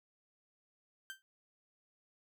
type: tone with exponential decay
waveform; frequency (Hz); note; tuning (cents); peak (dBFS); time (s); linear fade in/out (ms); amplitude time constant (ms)
30% pulse; 1562; G6; -7; -37; 1.1-1.22; 0; 25
effects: none